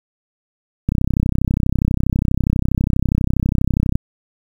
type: click train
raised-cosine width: 5 ms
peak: -4 dBFS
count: 100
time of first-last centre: 0.89-3.955 s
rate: 32.3 Hz
effects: 7-bit